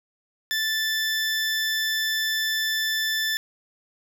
20% pulse tone, 1760 Hz, A6, in tune, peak -18 dBFS, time 0.51-3.37 s, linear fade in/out 0 ms, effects none

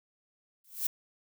violet noise with exponential growth, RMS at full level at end -26 dBFS, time 0.64-0.87 s, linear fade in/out 5 ms, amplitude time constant 49 ms, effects none

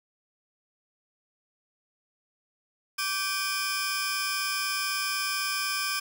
sawtooth tone cluster, 1156 / 1560 / 2432 / 5230 Hz, D6 / G6 / D#7 / E8, -28 / -9 / -40 / -15 cents, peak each -30 dBFS, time 2.98-6 s, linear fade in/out 10 ms, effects none

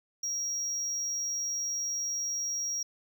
triangle tone, 5650 Hz, F8, 19 cents sharp, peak -29 dBFS, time 0.23-2.83 s, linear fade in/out 5 ms, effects none

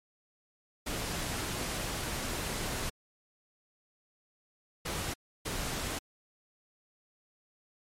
pink noise bursts at uneven times, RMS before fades -35 dBFS, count 3, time 0.86-2.9 / 4.85-5.14 / 5.45-5.99 s, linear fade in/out 10 ms, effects low-pass 12000 Hz 12 dB/octave + MP3 64 kbps

